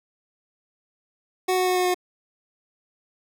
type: tone with pitch steps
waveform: 25% pulse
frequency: 370 / 367.9 / 365.8 / 363.6 / 361.5 Hz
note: F#4 / F#4 / F#4 / F#4 / F#4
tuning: 0 / -10 / -20 / -30 / -40 cents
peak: -16 dBFS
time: 1.48-1.945 s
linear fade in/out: 10 ms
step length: 93 ms
effects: none